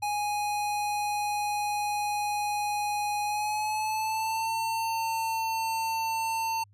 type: tone with pitch glide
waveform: square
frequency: 830 to 899.9 Hz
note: G#5 to A5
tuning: -1 to +39 cents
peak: -28 dBFS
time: 0.02-6.64 s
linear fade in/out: 10 ms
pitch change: +140 cents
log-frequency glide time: 3.23-4.49 s
effects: added 101 Hz sine -56 dBFS peak until 6.73 s + resampled to 32000 Hz